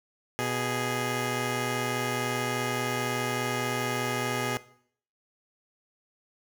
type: tone pair together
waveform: 10% pulse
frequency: 123.47 / 415.3 Hz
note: B2 / G#4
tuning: 0 / 0 cents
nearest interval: octave + major sixth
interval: 2100 cents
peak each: -22 dBFS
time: 0.39-4.57 s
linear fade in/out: 0 ms
effects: noise-tail reverb RT60 0.6 s tail -18 dB re dry